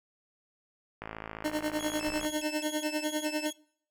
click train, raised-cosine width 0.5 ms, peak -23 dBFS, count 68, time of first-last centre 1.02-2.249 s, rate 54.5 Hz
25% pulse tone with tremolo, 304.4 Hz, D#4, 38 cents flat, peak -23 dBFS, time 1.44-3.51 s, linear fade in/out 10 ms, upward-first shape triangle, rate 10 Hz, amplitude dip 95%
20% pulse tone with vibrato, 2960 Hz, F#7, in tune, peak -33 dBFS, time 1.79-3.53 s, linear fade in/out 10 ms, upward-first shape square, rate 2.4 Hz, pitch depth 200 cents each way
brown noise with exponential decay, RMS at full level -42 dBFS, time 2.07-2.72 s, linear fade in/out 5 ms, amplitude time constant 140 ms
effects noise-tail reverb RT60 0.6 s tail -23 dB re dry

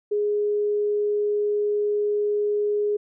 sine tone, 415.3 Hz, G#4, in tune, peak -20 dBFS, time 0.11-2.97 s, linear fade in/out 10 ms, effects none

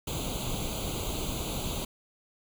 pink noise with comb filter, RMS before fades -33 dBFS, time 0.07-1.85 s, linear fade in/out 5 ms, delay 0.28 ms, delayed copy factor +0.95, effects none

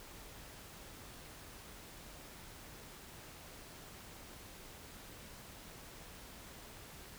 silence, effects pink hiss -53 dBFS RMS until 7.18 s

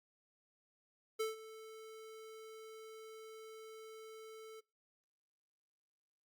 square tone with ADSR envelope, 440 Hz, A4, in tune, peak -34 dBFS, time 1.19-4.61 s, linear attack 15 ms, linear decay 150 ms, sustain -17 dB, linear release 18 ms, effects noise-tail reverb RT60 0.3 s tail -25 dB re dry + Opus 48 kbps

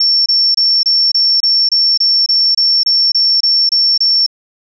sine tone bursts, 5440 Hz, F8, 46 cents flat, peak -8 dBFS, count 15, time 0-4.264 s, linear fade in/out 5 ms, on 260 ms, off 26 ms, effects none

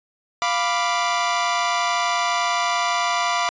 sawtooth chord, B diminished, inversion second, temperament equal, 698.5 / 987.8 / 1174.7 Hz, F5 / B5 / D6, 0 / 0 / 0 cents, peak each -20 dBFS, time 0.42-3.49 s, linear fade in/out 0 ms, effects resampled to 16000 Hz

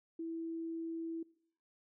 sine tone, 329 Hz, E4, 3 cents flat, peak -38 dBFS, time 0.19-1.23 s, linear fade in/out 5 ms, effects noise-tail reverb RT60 0.6 s tail -22 dB re dry

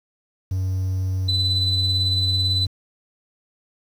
triangle tone, 93.8 Hz, F#2, 24 cents sharp, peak -18 dBFS, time 0.51-2.67 s, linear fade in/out 5 ms
sine tone with tremolo, 4000 Hz, B7, 21 cents sharp, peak -17 dBFS, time 1.28-2.66 s, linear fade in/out 10 ms, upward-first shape sine, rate 18 Hz, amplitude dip 40%
effects tanh soft clip ceiling -12 dBFS + 8-bit

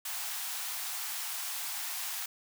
white high-pass noise, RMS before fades -37 dBFS, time 0.05-2.26 s, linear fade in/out 5 ms, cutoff 670 Hz, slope 96 dB/octave, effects none

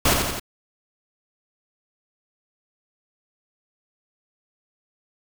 pink noise with echo, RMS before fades -18 dBFS, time 0.05-0.14 s, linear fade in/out 5 ms, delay 86 ms, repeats 3, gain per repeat -4 dB, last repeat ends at 0.398 s, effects none

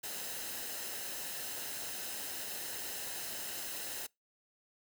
white noise with comb filter, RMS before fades -41 dBFS, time 0.03-4.07 s, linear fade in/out 10 ms, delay 0.87 ms, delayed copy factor -0.5, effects noise-tail reverb RT60 0.2 s tail -25 dB re dry

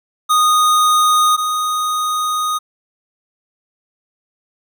square tone pair in turn, 1237 / 1242.3 Hz, D#6 / D#6, -10 / -3 cents, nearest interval unison, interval 7 cents, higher second, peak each -11 / -17 dBFS, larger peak first, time 0.29-1.37 / 1.37-2.59 s, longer second, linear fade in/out 20 ms, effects none

